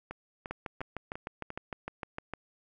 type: two click trains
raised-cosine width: 0.5 ms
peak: -24 / -21 dBFS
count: 5 / 13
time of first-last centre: 0.11-1.504 / 0.51-2.336 s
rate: 2.87 / 6.57 Hz
effects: none